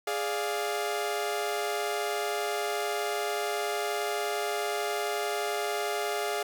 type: chord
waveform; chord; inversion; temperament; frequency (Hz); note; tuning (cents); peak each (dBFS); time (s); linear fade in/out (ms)
sawtooth; D diminished; second; equal; 415.3 / 587.3 / 698.5; Ab4 / D5 / F5; 0 / 0 / 0; -28 / -32 / -29; 0.07-6.43; 5
effects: none